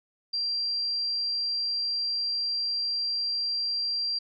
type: tone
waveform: sine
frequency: 4734 Hz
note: D8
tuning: 13 cents sharp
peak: -26 dBFS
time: 0.33-4.19 s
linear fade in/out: 10 ms
effects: none